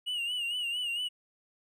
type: tone with vibrato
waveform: triangle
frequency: 2873 Hz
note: F7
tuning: 48 cents sharp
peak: -29 dBFS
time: 0.06-1.09 s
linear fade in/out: 20 ms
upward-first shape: sine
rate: 4.4 Hz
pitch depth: 72 cents each way
effects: none